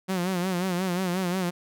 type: tone with vibrato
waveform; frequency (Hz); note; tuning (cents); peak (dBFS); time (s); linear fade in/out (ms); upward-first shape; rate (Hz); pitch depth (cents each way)
sawtooth; 182.1; F#3; -27; -21; 0.08-1.51; 20; sine; 5.6; 85
effects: none